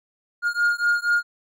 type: beating tone pair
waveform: triangle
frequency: 1419 / 1423.2 Hz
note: F6 / F6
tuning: +27 / +32 cents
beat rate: 4.2 Hz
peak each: -20 dBFS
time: 0.42-1.23 s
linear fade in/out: 50 ms
effects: none